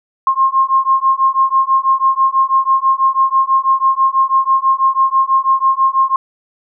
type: beating tone pair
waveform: sine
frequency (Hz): 1064 / 1070.1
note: C6 / C6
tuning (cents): +29 / +39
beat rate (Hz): 6.1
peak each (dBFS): -13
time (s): 0.27-6.16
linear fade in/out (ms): 2
effects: none